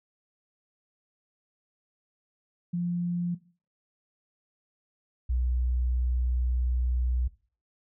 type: tone pair in turn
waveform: sine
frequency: 174.61 / 61.73 Hz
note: F3 / B1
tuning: 0 / 0 cents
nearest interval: octave + tritone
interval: 1800 cents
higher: first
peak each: -26 / -24 dBFS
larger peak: second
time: 2.73-3.35 / 5.29-7.28 s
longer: second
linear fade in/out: 10 ms
effects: noise-tail reverb RT60 0.4 s tail -18 dB re dry